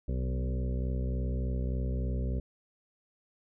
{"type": "harmonic tone with a mistuned harmonic", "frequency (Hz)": 63.4, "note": "B1", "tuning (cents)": 46, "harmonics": [1, 2, 3, 4, 6, 7, 8, 9], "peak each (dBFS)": [-30, -36, -40, -42, -46, -47, -48, -49], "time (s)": [0.08, 2.4], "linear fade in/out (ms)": 5, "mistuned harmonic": 2, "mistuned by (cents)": 17, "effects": []}